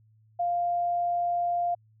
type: tone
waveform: sine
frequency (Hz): 698.5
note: F5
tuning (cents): 0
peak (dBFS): -24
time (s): 0.39-1.75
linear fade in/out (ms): 10
effects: added 109 Hz sine -58 dBFS peak until 2 s